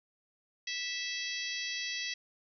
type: harmonic tone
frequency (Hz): 656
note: E5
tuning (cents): -9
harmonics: 3 / 4 / 5 / 6 / 7 / 8 / 9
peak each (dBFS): -40 / -41 / -42 / -43 / -43 / -44 / -45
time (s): 0.67-2.14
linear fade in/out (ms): 5
effects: none